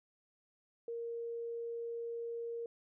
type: tone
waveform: sine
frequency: 466.2 Hz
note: A#4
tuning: in tune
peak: -38 dBFS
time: 0.88-2.66 s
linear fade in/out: 2 ms
effects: none